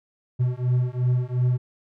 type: beating tone pair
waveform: triangle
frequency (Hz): 123.47 / 126.27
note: B2 / B2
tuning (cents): 0 / +39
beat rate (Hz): 2.8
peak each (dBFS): -21 / -21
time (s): 0.39-1.58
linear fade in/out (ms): 20
effects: none